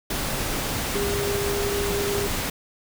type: tone in noise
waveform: sine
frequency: 403.6 Hz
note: G#4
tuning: 49 cents flat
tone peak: -25 dBFS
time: 0.95-2.27 s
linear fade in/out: 5 ms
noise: pink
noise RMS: -27 dBFS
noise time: 0.1-2.5 s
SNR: -1 dB
effects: none